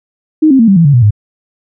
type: tone with pitch steps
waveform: sine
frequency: 311.1 / 266.2 / 227.7 / 194.85 / 166.71 / 142.64 / 122.04 / 104.42 Hz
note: D#4 / C4 / A#3 / G3 / E3 / C#3 / B2 / G#2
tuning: 0 / +30 / -40 / -10 / +20 / +50 / -20 / +10 cents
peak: -3 dBFS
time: 0.42-1.108 s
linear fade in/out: 10 ms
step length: 86 ms
effects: none